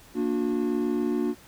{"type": "chord", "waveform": "triangle", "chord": "Bb augmented", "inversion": "none", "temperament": "equal with one note detuned", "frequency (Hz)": [233.1, 293.7, 360.9], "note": ["Bb3", "D4", "F#4"], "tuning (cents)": [0, 0, -43], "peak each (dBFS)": -26, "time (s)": [0.14, 1.35], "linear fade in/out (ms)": 50, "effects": ["pink hiss -52 dBFS RMS until 1.47 s"]}